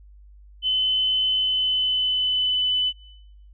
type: tone with pitch glide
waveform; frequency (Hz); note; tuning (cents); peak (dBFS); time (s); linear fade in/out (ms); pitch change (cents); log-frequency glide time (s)
sine; 3036 to 3003; F#7 to F#7; +44 to +25; -19; 0.62-2.93; 50; -19; 1.29-2.7
effects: noise-tail reverb RT60 1.0 s tail -25 dB re dry + added 50 Hz sine -45 dBFS peak until 3.53 s